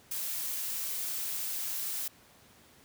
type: noise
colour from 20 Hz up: blue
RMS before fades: -35 dBFS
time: 0.11-2.08 s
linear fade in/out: 5 ms
effects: pink hiss -59 dBFS RMS until 2.84 s + high-pass 80 Hz 12 dB/octave